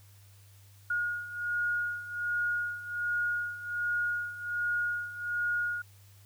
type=beating tone pair; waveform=sine; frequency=1435 / 1436.3 Hz; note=F6 / F6; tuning=+47 / +48 cents; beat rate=1.3 Hz; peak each=-35 / -31 dBFS; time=0.9-5.82 s; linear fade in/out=5 ms; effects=added 99 Hz sine -54 dBFS peak until 6.25 s + white hiss -62 dBFS RMS until 6.25 s